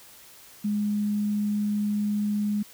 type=tone; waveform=sine; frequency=207.7 Hz; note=G#3; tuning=in tune; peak=-23 dBFS; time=0.64-2.63 s; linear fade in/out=10 ms; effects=white hiss -50 dBFS RMS until 2.73 s